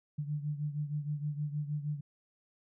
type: beating tone pair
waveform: sine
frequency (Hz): 146.83 / 153.23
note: D3 / D#3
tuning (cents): 0 / -26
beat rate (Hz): 6.4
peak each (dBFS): -34 / -39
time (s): 0.18-2.01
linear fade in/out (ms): 10
effects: none